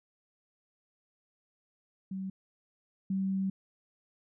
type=tone pair in turn; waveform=sine; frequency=190.9 / 192.23 Hz; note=G3 / G3; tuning=-46 / -34 cents; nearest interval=unison; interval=12 cents; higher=second; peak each=-34 / -28 dBFS; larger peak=second; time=2.11-2.3 / 3.1-3.5 s; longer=second; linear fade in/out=5 ms; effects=none